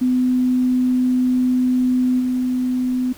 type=tone with level steps; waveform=sine; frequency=252.6 Hz; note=B3; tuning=39 cents sharp; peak=-14 / -17 dBFS; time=0.01-3.13 s; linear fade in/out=10 ms; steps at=2.19 s; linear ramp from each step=20 ms; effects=pink hiss -43 dBFS RMS until 3.17 s